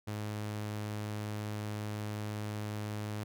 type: tone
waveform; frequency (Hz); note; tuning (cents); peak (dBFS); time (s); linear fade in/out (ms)
sawtooth; 105.5; G#2; +28; -32; 0.07-3.24; 10
effects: none